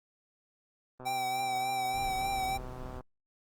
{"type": "click train", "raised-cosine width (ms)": 1, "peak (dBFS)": -32, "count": 256, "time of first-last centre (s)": [1, 3.008], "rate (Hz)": 127}
{"type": "tone with vibrato", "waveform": "square", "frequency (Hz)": 773, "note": "G5", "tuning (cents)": -24, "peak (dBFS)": -31, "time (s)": [1.05, 2.58], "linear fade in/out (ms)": 20, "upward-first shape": "triangle", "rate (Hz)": 3.4, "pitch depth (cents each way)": 38}
{"type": "noise", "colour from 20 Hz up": "brown", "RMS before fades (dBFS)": -43, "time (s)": [1.92, 3.02], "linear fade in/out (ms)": 50}
{"effects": ["Opus 32 kbps"]}